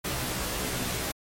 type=noise with comb filter; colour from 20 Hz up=pink; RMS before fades=-31 dBFS; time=0.04-1.12 s; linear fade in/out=10 ms; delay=16 ms; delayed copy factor=+0.95; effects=MP3 64 kbps